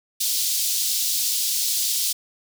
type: high-pass noise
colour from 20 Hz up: pink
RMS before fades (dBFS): -23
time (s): 0.2-2.13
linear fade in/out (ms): 10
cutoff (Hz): 3900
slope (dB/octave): 24
effects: none